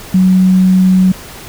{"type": "tone", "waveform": "sine", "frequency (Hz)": 186.1, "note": "F#3", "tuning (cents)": 10, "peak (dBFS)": -5, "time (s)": [0.14, 1.12], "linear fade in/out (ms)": 5, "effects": ["pink hiss -31 dBFS RMS until 1.48 s"]}